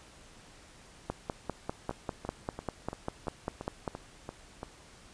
two click trains, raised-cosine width 1 ms, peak -24 / -18 dBFS, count 9 / 15, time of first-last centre 1.91-4.631 / 1.1-3.878 s, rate 2.94 / 5.04 Hz, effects pink hiss -55 dBFS RMS until 5.13 s + resampled to 22050 Hz

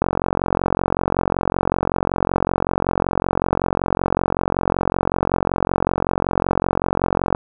click train, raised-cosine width 1 ms, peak -3 dBFS, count 333, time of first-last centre 0.02-7.349 s, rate 45.3 Hz, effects none

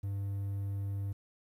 triangle tone, 99.3 Hz, G2, 23 cents sharp, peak -31 dBFS, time 0.03-1.13 s, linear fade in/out 10 ms, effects 11-bit

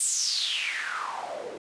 white noise with band-pass filter sweep, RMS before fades -30 dBFS, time 0-1.58 s, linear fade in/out 5 ms, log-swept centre 8800 to 390 Hz, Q 6.1, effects resampled to 22050 Hz

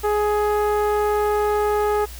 sawtooth tone with low-pass filter, 418 Hz, G#4, 11 cents sharp, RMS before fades -20 dBFS, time 0.03-2.06 s, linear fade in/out 20 ms, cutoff 1200 Hz, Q 1.2, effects added 60 Hz sine -35 dBFS peak until 2.19 s + white hiss -41 dBFS RMS until 2.19 s

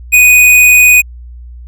square tone, 2484 Hz, D#7, 3 cents flat, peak -3 dBFS, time 0.12-1.02 s, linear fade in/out 20 ms, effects added 60 Hz sine -27 dBFS peak until 1.67 s

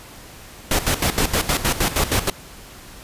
pink noise with tremolo, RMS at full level -18 dBFS, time 0.71-2.3 s, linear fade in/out 2 ms, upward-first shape square, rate 6.4 Hz, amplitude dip 75%, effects pink hiss -41 dBFS RMS until 3.03 s + resampled to 32000 Hz

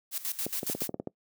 blue noise with tremolo, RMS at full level -32 dBFS, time 0.11-0.89 s, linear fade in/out 50 ms, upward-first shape square, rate 7.2 Hz, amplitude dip 80%
clicks, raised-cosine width 2 ms, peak -18 dBFS, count 9, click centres 0.465 / 0.631 / 0.698 / 0.75 / 0.82 / 0.893 / 0.943 / 0.999 / 1.073 s
effects noise-tail reverb RT60 0.1 s tail -22 dB re dry + high-pass 200 Hz 12 dB/octave

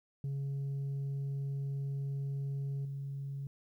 sine tone with level steps, 138.59 Hz, C#3, in tune, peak -31 / -36 dBFS, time 0.24-3.47 s, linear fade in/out 2 ms, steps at 2.85 s, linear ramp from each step 2 ms, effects tanh soft clip ceiling -33 dBFS + 12-bit

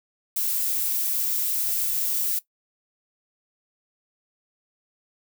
violet noise, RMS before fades -25 dBFS, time 0.36-2.39 s, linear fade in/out 5 ms, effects noise-tail reverb RT60 0.1 s tail -17 dB re dry

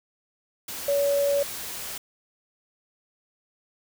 sine tone in noise, 566 Hz, C#5, 36 cents sharp, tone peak -20 dBFS, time 0.88-1.43 s, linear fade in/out 5 ms, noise white, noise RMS -35 dBFS, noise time 0.68-1.98 s, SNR +12 dB, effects none

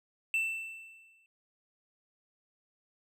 triangle tone with exponential decay, 2668 Hz, E7, 20 cents sharp, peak -24 dBFS, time 0.34-1.26 s, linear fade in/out 1 ms, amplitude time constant 200 ms, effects none

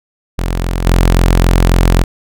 sawtooth tone with level steps, 43.73 Hz, F1, 3 cents sharp, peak -10 / -3 dBFS, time 0.38-2.04 s, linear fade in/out 10 ms, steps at 0.86 s, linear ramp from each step 2 ms, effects none

